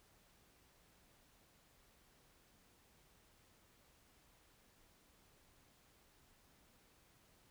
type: silence
effects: pink hiss -70 dBFS RMS until 7.5 s